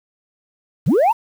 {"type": "linear sweep", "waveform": "sine", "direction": "up", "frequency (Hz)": [93.9, 965], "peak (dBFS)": -9, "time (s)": [0.86, 1.13], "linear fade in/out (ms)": 20, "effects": ["tanh soft clip ceiling -10 dBFS", "7-bit"]}